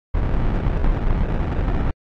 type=noise with sample-and-hold; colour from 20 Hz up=brown; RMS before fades=-19 dBFS; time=0.14-1.91 s; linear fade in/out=5 ms; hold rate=1050 Hz; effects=low-pass 2000 Hz 12 dB/octave + AAC 48 kbps